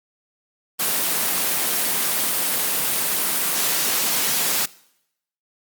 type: high-pass noise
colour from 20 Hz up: white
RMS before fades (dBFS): -21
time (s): 0.79-4.66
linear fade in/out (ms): 10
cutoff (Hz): 140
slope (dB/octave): 48
effects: noise-tail reverb RT60 0.8 s tail -22 dB re dry + Opus 24 kbps